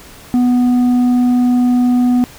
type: tone with tanh clipping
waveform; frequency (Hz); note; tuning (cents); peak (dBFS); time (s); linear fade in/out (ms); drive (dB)
sine; 246.9; B3; 0; -10; 0.34-2.24; 0; 5
effects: pink hiss -38 dBFS RMS until 2.38 s